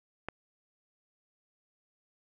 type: click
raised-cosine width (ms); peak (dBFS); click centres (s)
0.5; -20; 0.286
effects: none